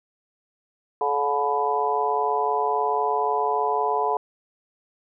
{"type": "harmonic tone with a mistuned harmonic", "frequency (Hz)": 143.8, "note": "D3", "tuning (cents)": -36, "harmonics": [3, 4, 5, 6, 7], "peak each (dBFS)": [-26, -35, -26, -27, -25], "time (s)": [1.01, 4.17], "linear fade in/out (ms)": 2, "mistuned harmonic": 7, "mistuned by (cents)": -24, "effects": []}